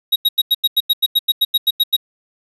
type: tone bursts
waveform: square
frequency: 3802 Hz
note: A#7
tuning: 33 cents sharp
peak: -11 dBFS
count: 15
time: 0.12-1.966 s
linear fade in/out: 10 ms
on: 40 ms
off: 89 ms
effects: resampled to 32000 Hz + 8-bit

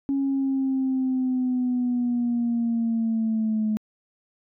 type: linear sweep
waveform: sine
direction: down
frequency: 276.4 to 214 Hz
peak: -20 dBFS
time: 0.09-3.77 s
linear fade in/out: 0 ms
effects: tanh soft clip ceiling -17 dBFS

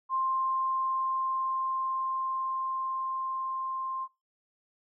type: tone with level ramp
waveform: sine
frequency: 1053 Hz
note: C6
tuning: 11 cents sharp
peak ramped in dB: -26 to -32 dBFS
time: 0.09-4.08 s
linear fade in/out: 50 ms
effects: noise-tail reverb RT60 0.2 s tail -17 dB re dry

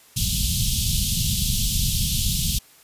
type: band-stop noise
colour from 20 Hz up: pink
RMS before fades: -22 dBFS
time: 0.16-2.59 s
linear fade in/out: 10 ms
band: 200 to 3000 Hz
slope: 48 dB/octave
effects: white hiss -52 dBFS RMS until 2.83 s + resampled to 32000 Hz

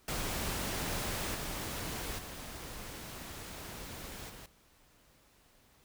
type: noise with level steps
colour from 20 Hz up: pink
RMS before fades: -36 / -39 / -45 / -50 dBFS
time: 0.08-4.46 s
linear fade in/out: 2 ms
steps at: 1.34 / 2.18 / 4.29 s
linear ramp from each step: 10 ms
effects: pink hiss -65 dBFS RMS until 5.84 s

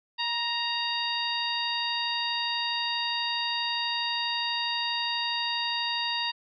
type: harmonic tone with a mistuned harmonic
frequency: 932.3 Hz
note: A#5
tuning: in tune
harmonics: 1 / 2 / 3 / 4 / 5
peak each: -33 / -35 / -33 / -32 / -34 dBFS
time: 0.18-6.32 s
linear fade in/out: 20 ms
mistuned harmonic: 1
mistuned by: +32 cents
effects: none

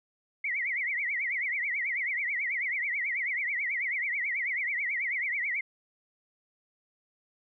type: tone with vibrato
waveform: sine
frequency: 2096 Hz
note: C7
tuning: 2 cents sharp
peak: -28 dBFS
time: 0.44-5.61 s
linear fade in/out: 5 ms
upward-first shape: triangle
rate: 9.2 Hz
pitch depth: 210 cents each way
effects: none

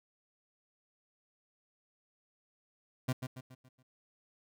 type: tone with echo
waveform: 30% pulse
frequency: 128.4 Hz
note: C3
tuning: 32 cents flat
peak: -27 dBFS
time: 3.08-3.13 s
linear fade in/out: 10 ms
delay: 140 ms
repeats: 5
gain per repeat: -7 dB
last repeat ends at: 3.83 s
effects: none

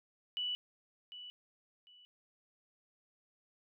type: tone with echo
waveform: sine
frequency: 2960 Hz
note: F#7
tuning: in tune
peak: -34 dBFS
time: 0.37-0.55 s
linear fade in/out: 0 ms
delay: 750 ms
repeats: 2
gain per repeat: -12 dB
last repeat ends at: 2.05 s
effects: none

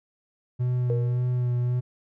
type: tone with vibrato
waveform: triangle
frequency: 123.47 Hz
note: B2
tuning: in tune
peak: -20 dBFS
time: 0.59-1.81 s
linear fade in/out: 20 ms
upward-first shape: sine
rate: 1.8 Hz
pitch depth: 19 cents each way
type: tone with exponential decay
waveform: sine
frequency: 472.8 Hz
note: A#4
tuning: 24 cents sharp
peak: -24 dBFS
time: 0.9-1.34 s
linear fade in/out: 0 ms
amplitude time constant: 94 ms
effects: none

